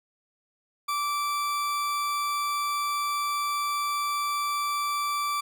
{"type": "tone", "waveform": "40% pulse", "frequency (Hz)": 1165, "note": "D6", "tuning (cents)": -14, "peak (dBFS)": -25, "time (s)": [0.88, 5.41], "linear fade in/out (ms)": 10, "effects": []}